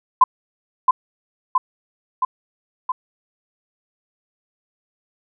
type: tone with echo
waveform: sine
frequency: 1019 Hz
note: C6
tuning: 46 cents flat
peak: -6 dBFS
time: 0.21-0.24 s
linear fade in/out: 5 ms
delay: 670 ms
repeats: 4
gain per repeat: -3 dB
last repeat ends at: 2.92 s
effects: none